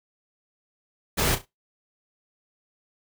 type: noise with echo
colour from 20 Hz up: pink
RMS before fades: -23 dBFS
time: 1.17-1.36 s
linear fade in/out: 20 ms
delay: 33 ms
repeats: 3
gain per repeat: -11 dB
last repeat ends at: 1.459 s
effects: noise-tail reverb RT60 0.2 s tail -21 dB re dry